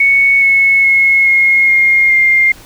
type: tone with pitch steps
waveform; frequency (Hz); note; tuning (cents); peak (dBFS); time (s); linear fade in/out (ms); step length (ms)
sine; 2217 / 2195 / 2174 / 2153 / 2132 / 2111; C#7 / C#7 / C#7 / C7 / C7 / C7; 0 / -18 / -34 / +49 / +32 / +15; -6; 0-2.52; 5; 420
effects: pink hiss -38 dBFS RMS until 2.65 s